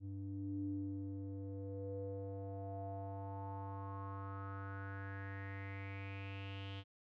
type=tone with low-pass filter sweep; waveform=square; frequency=98 Hz; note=G2; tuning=in tune; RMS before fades=-45 dBFS; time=0-6.84 s; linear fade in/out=50 ms; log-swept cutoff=230 to 3200 Hz; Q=6; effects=none